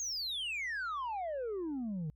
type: exponential sweep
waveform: sine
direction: down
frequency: 6650 to 146.83 Hz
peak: -32 dBFS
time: 0-2.1 s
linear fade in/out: 0 ms
effects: tanh soft clip ceiling -34 dBFS + added 60 Hz sine -61 dBFS peak until 2.15 s